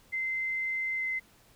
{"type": "tone with pitch glide", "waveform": "sine", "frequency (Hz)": [2072, 2060], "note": ["C7", "C7"], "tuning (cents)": [-17, -28], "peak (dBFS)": -29, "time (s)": [0.12, 1.2], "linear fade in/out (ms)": 20, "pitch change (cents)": -11, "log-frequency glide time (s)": [0.96, 1.04], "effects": ["pink hiss -61 dBFS RMS until 1.55 s"]}